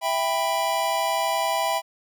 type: chord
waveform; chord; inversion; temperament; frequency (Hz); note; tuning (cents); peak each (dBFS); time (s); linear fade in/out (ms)
square; E minor; none; just; 659.3 / 791.1 / 988.9; E5 / G5 / B5; 0 / +16 / +2; -27; 0.01-1.82; 50
effects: none